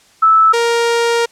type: tone pair in turn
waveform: sine / sawtooth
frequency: 1311 / 467.8 Hz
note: E6 / A#4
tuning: -10 / +6 cents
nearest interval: octave + tritone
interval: 1784 cents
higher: first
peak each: -6 / -8 dBFS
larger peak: first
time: 0.22-0.53 / 0.53-1.26 s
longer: second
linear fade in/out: 10 ms
effects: white hiss -49 dBFS RMS until 1.31 s + low-pass 8000 Hz 12 dB/octave